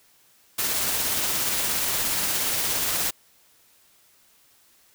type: noise with tremolo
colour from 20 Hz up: white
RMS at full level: -24 dBFS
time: 0.58-3.11 s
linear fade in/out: 10 ms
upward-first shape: triangle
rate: 17 Hz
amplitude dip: 25%
effects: white hiss -59 dBFS RMS until 4.94 s